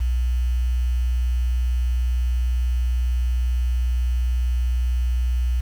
sine tone with quantisation, 61.1 Hz, B1, 18 cents flat, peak -18 dBFS, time 0-5.61 s, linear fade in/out 10 ms, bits 7, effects none

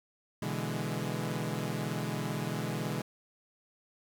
sawtooth chord, E dominant seventh, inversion second, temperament equal, 123.47 / 146.83 / 164.81 / 207.7 Hz, B2 / D3 / E3 / G#3, 0 / 0 / 0 / 0 cents, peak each -34 dBFS, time 0.42-3.02 s, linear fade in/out 5 ms, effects 10-bit

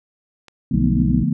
click, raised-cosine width 0.2 ms, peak -25 dBFS, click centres 0.483 s
sine chord, B half-diminished seventh, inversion first, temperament equal with one note detuned, 146.83 / 174.61 / 220 / 242.8 Hz, D3 / F3 / A3 / B3, 0 / 0 / 0 / -29 cents, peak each -22 dBFS, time 0.71-1.33 s, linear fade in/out 5 ms
harmonic tone, 62.4 Hz, B1, 19 cents sharp, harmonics 1 / 2 / 3 / 4 / 5, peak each -22 / -24 / -24 / -24 / -28 dBFS, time 0.73-1.24 s, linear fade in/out 10 ms
effects none

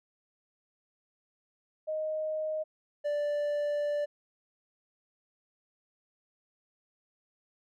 sine / triangle tone pair in turn, 622.3 / 586.4 Hz, D#5 / D5, 0 / -3 cents, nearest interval minor second, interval 103 cents, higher first, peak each -30 / -26 dBFS, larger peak second, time 1.87-2.64 / 3.04-4.06 s, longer second, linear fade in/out 20 ms, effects none

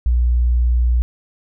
sine tone, 60.3 Hz, B1, 41 cents flat, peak -12 dBFS, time 0.06-1.02 s, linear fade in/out 0 ms, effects none

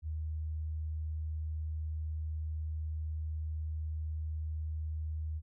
sine tone, 78 Hz, D#2, 5 cents sharp, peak -34 dBFS, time 0.02-5.42 s, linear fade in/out 50 ms, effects none

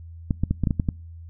clicks, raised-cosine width 5 ms, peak -9 dBFS, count 8, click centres 0.308 / 0.436 / 0.51 / 0.637 / 0.672 / 0.708 / 0.798 / 0.888 s, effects noise-tail reverb RT60 0.4 s tail -26 dB re dry + added 83 Hz sine -38 dBFS peak until 1.29 s

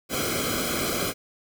pink noise with comb filter, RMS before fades -27 dBFS, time 0.09-1.14 s, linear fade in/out 50 ms, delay 1.1 ms, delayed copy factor -1, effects none

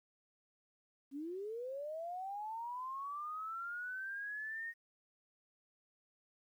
sine linear sweep, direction up, 263.9 to 1866 Hz, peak -40 dBFS, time 1.11-4.74 s, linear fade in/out 50 ms, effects 12-bit

